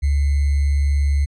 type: tone with sample-and-hold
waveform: sine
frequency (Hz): 70.9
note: C#2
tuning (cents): +40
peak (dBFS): -14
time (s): 0.02-1.26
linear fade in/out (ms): 20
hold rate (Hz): 2100
effects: resampled to 24000 Hz